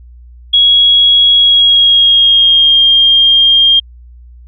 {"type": "tone with pitch glide", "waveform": "sine", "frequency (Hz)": [3322, 3214], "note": ["G#7", "G7"], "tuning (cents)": [0, 43], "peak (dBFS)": -4, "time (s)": [0.53, 3.8], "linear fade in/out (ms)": 10, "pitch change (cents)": -57, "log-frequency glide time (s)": [1.35, 2.82], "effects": ["added 60 Hz sine -33 dBFS peak until 4.47 s"]}